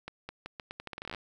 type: accelerating click train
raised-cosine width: 0.3 ms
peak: -23 dBFS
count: 17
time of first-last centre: 0.08-1.147 s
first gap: 210 ms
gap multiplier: 0.81
effects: 10-bit